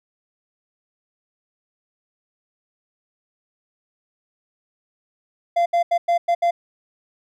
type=tone bursts at uneven times; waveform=triangle; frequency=689 Hz; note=F5; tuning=24 cents flat; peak=-13 dBFS; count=6; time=5.56-5.66 / 5.73-5.83 / 5.91-5.98 / 6.08-6.18 / 6.28-6.35 / 6.42-6.51 s; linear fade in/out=10 ms; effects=none